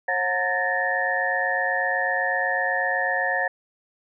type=tone cluster; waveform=sine; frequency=541 / 725 / 912 / 1731 / 1839 Hz; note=C#5 / F#5 / A#5 / A6 / A#6; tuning=-42 / -35 / -38 / -29 / -24 cents; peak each=-29 / -27 / -33 / -26 / -26 dBFS; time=0.08-3.48 s; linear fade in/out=5 ms; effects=none